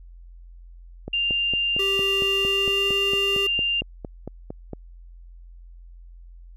click train, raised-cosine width 2 ms, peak -18 dBFS, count 17, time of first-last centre 1.08-4.733 s, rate 4.38 Hz
sine tone, 2793 Hz, F7, 1 cent flat, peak -20 dBFS, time 1.13-3.81 s, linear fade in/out 5 ms
square tone with pitch glide, 392 to 396.3 Hz, G4 to G4, 0 to +19 cents, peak -26 dBFS, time 1.79-3.47 s, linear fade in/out 5 ms, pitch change +19 cents, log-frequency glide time 2.37-2.89 s
effects added 43 Hz sine -41 dBFS peak until 6.56 s + MP3 64 kbps

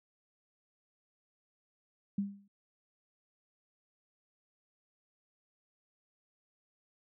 sine tone with exponential decay, 200 Hz, G3, 35 cents sharp, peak -27 dBFS, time 2.18-2.48 s, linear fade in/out 5 ms, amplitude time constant 64 ms, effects none

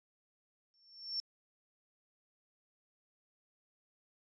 sine tone with exponential growth, 5430 Hz, F8, 50 cents flat, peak -32 dBFS, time 0.74-1.2 s, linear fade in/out 0 ms, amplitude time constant 99 ms, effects resampled to 16000 Hz

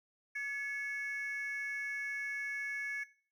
triangle ring-modulated tone, 1954 Hz, B6, 19 cents flat, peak -29 dBFS, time 0.35-3.04 s, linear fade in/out 10 ms, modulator 253 Hz, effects noise-tail reverb RT60 0.4 s tail -18 dB re dry + tanh soft clip ceiling -31 dBFS

